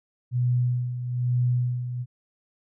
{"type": "tone with tremolo", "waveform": "sine", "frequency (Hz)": 123.47, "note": "B2", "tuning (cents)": 0, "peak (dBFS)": -19, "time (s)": [0.31, 2.06], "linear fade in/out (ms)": 50, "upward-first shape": "sine", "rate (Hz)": 1.1, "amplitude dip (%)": 65, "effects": []}